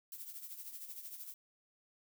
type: noise with tremolo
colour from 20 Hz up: violet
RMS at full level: -45 dBFS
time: 0.12-1.34 s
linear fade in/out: 2 ms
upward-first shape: triangle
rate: 13 Hz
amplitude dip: 70%
effects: none